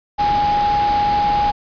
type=tone in noise; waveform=sine; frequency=826 Hz; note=G#5; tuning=10 cents flat; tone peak=-14 dBFS; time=0.18-1.52 s; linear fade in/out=20 ms; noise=pink; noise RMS=-26 dBFS; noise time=0.18-1.52 s; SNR=+9 dB; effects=resampled to 11025 Hz